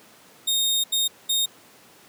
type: tone bursts at uneven times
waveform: sawtooth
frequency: 3700 Hz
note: A#7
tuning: 14 cents flat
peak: -17 dBFS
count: 3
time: 0.47-0.84 / 0.92-1.08 / 1.29-1.46 s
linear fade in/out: 10 ms
effects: pink hiss -51 dBFS RMS until 2.08 s + high-pass 200 Hz 12 dB/octave